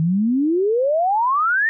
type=exponential sweep; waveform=sine; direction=up; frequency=154.8 to 1864.7 Hz; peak=-15 dBFS; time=0-1.69 s; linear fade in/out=0 ms; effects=none